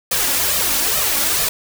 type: noise with flanger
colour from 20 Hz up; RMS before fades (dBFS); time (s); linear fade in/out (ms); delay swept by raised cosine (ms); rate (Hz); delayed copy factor
white; -18; 0.11-1.49; 5; 1.6 to 3.6; 2.3; +0.65
effects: none